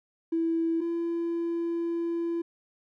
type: tone pair in turn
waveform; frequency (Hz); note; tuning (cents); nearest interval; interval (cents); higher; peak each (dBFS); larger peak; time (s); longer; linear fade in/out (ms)
triangle; 329.6 / 337.5; E4 / E4; 0 / +41; unison; 41; second; -20 / -24; first; 0.32-0.81 / 0.81-2.42; second; 10
effects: tanh soft clip ceiling -22 dBFS